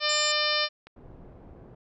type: harmonic tone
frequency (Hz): 600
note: D5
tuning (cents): +37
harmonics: 1 / 2 / 3 / 4 / 5 / 6 / 7 / 8 / 9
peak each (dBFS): -32 / -32 / -32 / -32 / -32 / -32 / -32 / -32 / -32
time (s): 0-0.69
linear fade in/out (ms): 50
type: tone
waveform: sine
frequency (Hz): 7260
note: A#8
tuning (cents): -47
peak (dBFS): -30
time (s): 0.09-0.32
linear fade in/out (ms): 5
type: clicks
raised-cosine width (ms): 0.3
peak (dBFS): -30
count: 4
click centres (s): 0.443 / 0.529 / 0.639 / 0.87
type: low-pass noise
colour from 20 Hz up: pink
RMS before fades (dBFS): -48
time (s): 0.96-1.75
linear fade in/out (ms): 5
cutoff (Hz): 620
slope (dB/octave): 12
effects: none